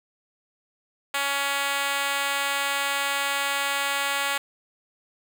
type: tone with high-pass filter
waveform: 5% pulse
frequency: 280 Hz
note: C#4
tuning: 18 cents sharp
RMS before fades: -26 dBFS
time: 1.14-4.38 s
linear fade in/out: 5 ms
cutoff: 730 Hz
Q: 0.87
effects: none